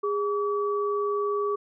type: tone pair together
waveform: sine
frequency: 410 / 1144 Hz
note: G#4 / D6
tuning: -22 / -46 cents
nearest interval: octave + tritone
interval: 1776 cents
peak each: -25 / -29 dBFS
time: 0.03-1.56 s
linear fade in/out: 10 ms
effects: none